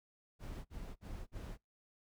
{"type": "noise bursts", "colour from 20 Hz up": "brown", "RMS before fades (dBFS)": -45, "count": 4, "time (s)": [0.39, 1.577], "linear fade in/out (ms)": 50, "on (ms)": 260, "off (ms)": 49, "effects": ["noise-tail reverb RT60 0.2 s tail -26 dB re dry"]}